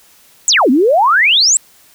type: exponential two-way sweep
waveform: sine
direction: down then up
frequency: 8030 to 236.2 to 8030 Hz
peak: -7 dBFS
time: 0.48-1.57 s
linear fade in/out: 0 ms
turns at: 0.7 s
effects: white hiss -47 dBFS RMS until 1.94 s